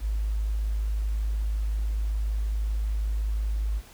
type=tone; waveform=sine; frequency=52.7 Hz; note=G#1; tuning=26 cents sharp; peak=-24 dBFS; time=0-3.82 s; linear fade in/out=50 ms; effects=pink hiss -51 dBFS RMS until 3.93 s